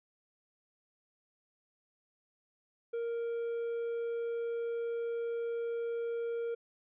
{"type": "tone", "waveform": "triangle", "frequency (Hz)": 466.2, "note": "A#4", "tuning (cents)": 0, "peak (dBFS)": -31, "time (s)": [2.93, 6.55], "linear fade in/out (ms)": 10, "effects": ["resampled to 8000 Hz"]}